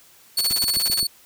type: tone with tremolo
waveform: sawtooth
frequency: 4435 Hz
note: C#8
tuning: in tune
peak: -15 dBFS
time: 0.37-1.07 s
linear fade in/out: 5 ms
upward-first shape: sine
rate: 13 Hz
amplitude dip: 40%
type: noise bursts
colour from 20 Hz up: white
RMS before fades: -28 dBFS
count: 11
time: 0.38-1.002 s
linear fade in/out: 5 ms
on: 32 ms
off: 27 ms
type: click train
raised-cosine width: 3 ms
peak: -22 dBFS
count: 5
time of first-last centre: 0.51-1.029 s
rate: 7.7 Hz
effects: white hiss -52 dBFS RMS until 1.25 s